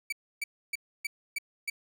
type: tone bursts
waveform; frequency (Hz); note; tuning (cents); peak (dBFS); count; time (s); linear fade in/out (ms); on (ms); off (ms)
40% pulse; 2300; D7; -37; -29; 6; 0.1-1.7; 5; 25; 290
effects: none